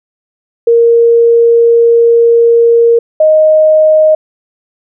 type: tone pair in turn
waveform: sine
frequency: 466.2 / 622.3 Hz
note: A#4 / D#5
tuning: 0 / 0 cents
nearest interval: perfect fourth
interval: 500 cents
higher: second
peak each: -3 dBFS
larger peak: neither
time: 0.67-2.99 / 3.2-4.15 s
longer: first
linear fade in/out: 5 ms
effects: none